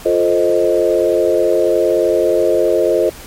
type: chord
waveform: sine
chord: F dominant seventh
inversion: none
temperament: equal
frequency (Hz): 349.2 / 440 / 523.3 / 622.3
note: F4 / A4 / C5 / Eb5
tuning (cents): 0 / 0 / 0 / 0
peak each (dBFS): -16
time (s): 0.05-3.1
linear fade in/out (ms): 10
effects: pink hiss -35 dBFS RMS until 3.26 s + MP3 64 kbps